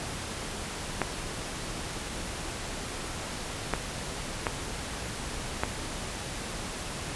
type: clicks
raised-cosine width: 0.5 ms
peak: -10 dBFS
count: 4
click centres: 1.017 / 3.737 / 4.468 / 5.635 s
effects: pink hiss -36 dBFS RMS until 7.15 s + resampled to 24000 Hz